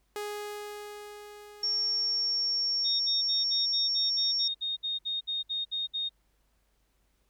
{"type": "tone with exponential decay", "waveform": "sawtooth", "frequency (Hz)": 415.3, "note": "G#4", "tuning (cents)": 0, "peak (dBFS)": -29, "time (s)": [0.16, 4.03], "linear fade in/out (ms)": 1, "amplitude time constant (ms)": 840}
{"type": "tone", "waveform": "sine", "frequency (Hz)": 5500, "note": "F8", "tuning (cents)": -27, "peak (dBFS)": -26, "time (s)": [1.63, 4.48], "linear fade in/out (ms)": 5}
{"type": "tone bursts", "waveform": "sine", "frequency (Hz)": 3702, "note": "A#7", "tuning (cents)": -13, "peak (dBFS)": -29, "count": 15, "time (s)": [2.84, 6.094], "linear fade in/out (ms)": 20, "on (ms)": 160, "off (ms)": 61}
{"effects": ["added 50 Hz sine -70 dBFS peak until 7.29 s", "pink hiss -74 dBFS RMS until 7.29 s"]}